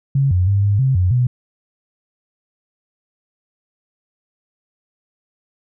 sine tone with pitch steps, 137.4 / 90.7 / 99.6 / 101.4 / 132.7 / 91 / 124.2 Hz, C#3 / F#2 / G2 / G#2 / C3 / F#2 / B2, -15 / -34 / +28 / -41 / +25 / -28 / +10 cents, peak -12 dBFS, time 0.15-1.27 s, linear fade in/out 5 ms, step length 160 ms, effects none

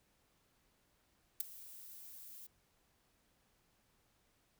violet noise with ADSR envelope, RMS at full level -32 dBFS, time 1.4-2.47 s, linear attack 5 ms, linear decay 10 ms, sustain -21 dB, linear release 8 ms, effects pink hiss -75 dBFS RMS until 4.59 s

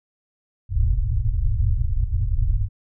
pink low-pass noise, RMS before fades -20 dBFS, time 0.69-2.69 s, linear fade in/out 50 ms, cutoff 120 Hz, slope 96 dB/octave, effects none

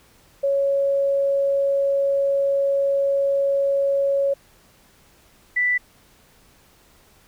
sine tone pair in turn, 555 / 1977.8 Hz, C#5 / B6, +2 / +2 cents, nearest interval octave + minor seventh, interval 2200 cents, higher second, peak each -17 dBFS, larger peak neither, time 0.43-4.34 / 5.56-5.78 s, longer first, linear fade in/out 10 ms, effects pink hiss -55 dBFS RMS until 7.27 s

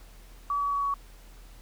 sine tone with pitch steps, 1143 / 1136.4 / 1129.9 / 1123.4 Hz, D6 / C#6 / C#6 / C#6, -47 / +43 / +33 / +23 cents, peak -25 dBFS, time 0.5-0.94 s, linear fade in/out 2 ms, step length 110 ms, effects added 40 Hz sine -47 dBFS peak until 1.61 s + pink hiss -56 dBFS RMS until 1.61 s

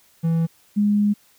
triangle / sine tone pair in turn, 164.81 / 206.5 Hz, E3 / G#3, 0 / -10 cents, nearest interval major third, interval 390 cents, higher second, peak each -15 dBFS, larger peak neither, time 0.23-0.47 / 0.76-1.14 s, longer second, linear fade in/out 20 ms, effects white hiss -57 dBFS RMS until 1.38 s

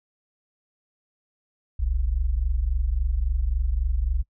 sine tone pair together, 40.25 / 63.9 Hz, E1 / C2, -41 / -40 cents, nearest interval minor sixth, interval 801 cents, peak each -24 / -23 dBFS, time 1.79-4.23 s, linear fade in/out 10 ms, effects noise-tail reverb RT60 0.1 s tail -24 dB re dry

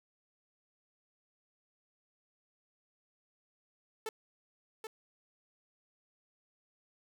sawtooth tone with echo, 440 Hz, A4, in tune, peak -32 dBFS, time 4.06-4.09 s, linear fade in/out 2 ms, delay 780 ms, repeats 1, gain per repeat -5 dB, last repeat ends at 4.87 s, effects none

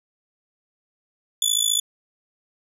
20% pulse tone with amplitude modulation, 3459 Hz, A7, 30 cents flat, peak -9 dBFS, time 1.42-1.8 s, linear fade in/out 2 ms, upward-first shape sine, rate 54.5 Hz, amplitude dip 90%, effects none

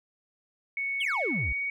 sine tone with pitch glide, 2217 to 2241 Hz, C#7 to C#7, 0 to +18 cents, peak -28 dBFS, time 0.77-1.7 s, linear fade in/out 2 ms, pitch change +18 cents, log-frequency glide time 1.38-1.47 s
triangle exponential sweep, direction down, 3507 to 51.91 Hz, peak -27 dBFS, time 1-1.53 s, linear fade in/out 10 ms
effects none

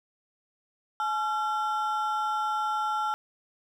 triangle ring-modulated tone, 1108.7 Hz, C#6, in tune, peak -21 dBFS, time 1-3.14 s, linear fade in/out 0 ms, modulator 255 Hz, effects none

